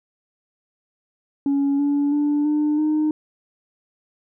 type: tone with pitch steps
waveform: sine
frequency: 280 / 286.4 / 292.9 / 299.6 / 306.4 Hz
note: C#4 / D4 / D4 / D4 / D#4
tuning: +18 / -43 / -5 / +35 / -27 cents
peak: -15 dBFS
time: 1.46-3.11 s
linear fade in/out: 2 ms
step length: 330 ms
effects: tanh soft clip ceiling -15 dBFS